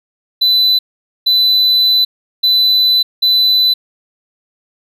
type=tone bursts at uneven times; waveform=triangle; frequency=4001 Hz; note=B7; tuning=22 cents sharp; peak=-7 dBFS; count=4; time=0.41-0.79 / 1.26-2.05 / 2.43-3.03 / 3.22-3.74 s; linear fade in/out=10 ms; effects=none